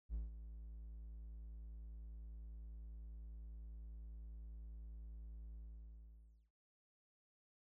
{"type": "tone with ADSR envelope", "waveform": "triangle", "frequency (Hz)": 55, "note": "A1", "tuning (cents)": 0, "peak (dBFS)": -36, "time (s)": [0.09, 6.51], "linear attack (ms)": 51, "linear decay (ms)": 160, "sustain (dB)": -11, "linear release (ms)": 950, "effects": []}